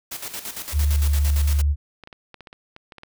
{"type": "noise with tremolo", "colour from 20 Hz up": "white", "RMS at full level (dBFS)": -31, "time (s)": [0.11, 1.62], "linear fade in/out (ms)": 10, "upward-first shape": "square", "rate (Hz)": 8.8, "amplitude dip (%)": 65}
{"type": "tone with pitch glide", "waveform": "sine", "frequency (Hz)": [73.5, 72.57], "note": ["D2", "D2"], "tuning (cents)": [2, -20], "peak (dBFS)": -16, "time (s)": [0.72, 1.76], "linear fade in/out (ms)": 50, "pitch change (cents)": -22, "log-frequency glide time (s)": [0.86, 1.08]}
{"type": "clicks", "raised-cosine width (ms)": 0.3, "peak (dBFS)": -25, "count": 11, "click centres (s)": [2.037, 2.074, 2.128, 2.343, 2.407, 2.472, 2.529, 2.764, 2.922, 2.983, 3.034]}
{"effects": []}